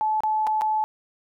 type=tone with dropouts; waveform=sine; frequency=864 Hz; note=A5; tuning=32 cents flat; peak=-20 dBFS; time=0.01-0.84 s; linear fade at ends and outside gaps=0 ms; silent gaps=0.205-0.235 / 0.468-0.472 / 0.611-0.618 s; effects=none